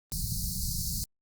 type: band-stop noise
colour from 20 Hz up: pink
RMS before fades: -32 dBFS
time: 0.12-1.04 s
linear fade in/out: 0 ms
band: 200 to 4200 Hz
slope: 96 dB/octave
effects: Opus 32 kbps